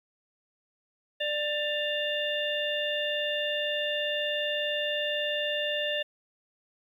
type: harmonic tone with a mistuned harmonic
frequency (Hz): 593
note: D5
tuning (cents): +17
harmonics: 1 / 3 / 5 / 6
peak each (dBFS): -31 / -34 / -32 / -35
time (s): 1.2-6.03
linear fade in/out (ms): 10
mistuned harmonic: 5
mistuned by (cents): -100
effects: 10-bit